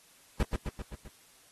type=noise with echo; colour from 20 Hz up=brown; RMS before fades=-25 dBFS; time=0.4-0.43 s; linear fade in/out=2 ms; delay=130 ms; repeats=5; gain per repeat=-4 dB; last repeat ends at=1.08 s; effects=white hiss -60 dBFS RMS until 1.51 s + AAC 32 kbps